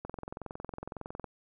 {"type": "click train", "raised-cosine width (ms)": 1, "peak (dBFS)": -25, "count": 27, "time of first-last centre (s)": [0.05, 1.243], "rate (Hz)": 21.8, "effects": []}